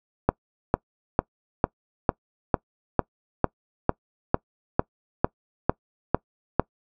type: click train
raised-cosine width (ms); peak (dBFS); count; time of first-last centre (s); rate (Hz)
1; -3; 15; 0.29-6.596; 2.22
effects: noise-tail reverb RT60 0.1 s tail -24 dB re dry